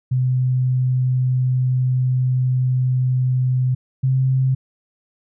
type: tone pair in turn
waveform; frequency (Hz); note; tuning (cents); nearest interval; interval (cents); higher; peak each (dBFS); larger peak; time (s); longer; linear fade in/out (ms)
sine; 127.7 / 131.21; C3 / C3; -42 / +5; unison; 47; second; -15 / -14; second; 0.11-3.75 / 4.03-4.55; first; 10
effects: none